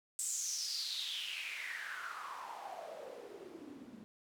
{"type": "noise with band-pass filter sweep", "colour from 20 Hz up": "white", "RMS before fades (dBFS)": -43, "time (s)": [0.19, 4.04], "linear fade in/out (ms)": 0, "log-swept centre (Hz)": [8100, 210], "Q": 6.4, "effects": []}